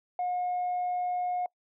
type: tone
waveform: sine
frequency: 720 Hz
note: F#5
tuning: 47 cents flat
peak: -26 dBFS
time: 0.19-1.46 s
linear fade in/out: 2 ms
effects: noise-tail reverb RT60 0.1 s tail -25 dB re dry + tanh soft clip ceiling -25 dBFS